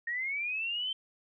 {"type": "linear sweep", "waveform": "sine", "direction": "up", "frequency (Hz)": [1846, 3121], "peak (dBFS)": -31, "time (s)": [0.07, 0.93], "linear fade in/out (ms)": 5, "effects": []}